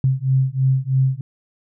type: beating tone pair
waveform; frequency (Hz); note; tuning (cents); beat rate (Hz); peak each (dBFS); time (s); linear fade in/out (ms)
sine; 130.81 / 133.91; C3 / C3; 0 / +41; 3.1; -18; 0.04-1.21; 2
effects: none